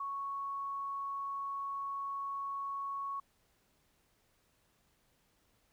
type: tone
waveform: sine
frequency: 1108.7 Hz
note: C#6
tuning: in tune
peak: -36 dBFS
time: 0-3.2 s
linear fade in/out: 5 ms
effects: pink hiss -73 dBFS RMS until 5.72 s